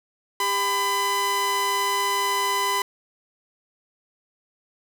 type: tone pair together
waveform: sawtooth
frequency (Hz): 398.5 / 1004.2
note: G4 / B5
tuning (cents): +28 / +29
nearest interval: octave + major third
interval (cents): 1601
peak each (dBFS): -26 / -18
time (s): 0.4-2.82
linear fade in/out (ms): 2
effects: none